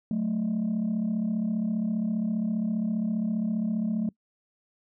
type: tone pair together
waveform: sine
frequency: 185 / 220 Hz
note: F#3 / A3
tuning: 0 / 0 cents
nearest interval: minor third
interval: 300 cents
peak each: -28 / -24 dBFS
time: 0.11-4.09 s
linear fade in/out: 2 ms
effects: noise-tail reverb RT60 0.1 s tail -25 dB re dry + tanh soft clip ceiling -22 dBFS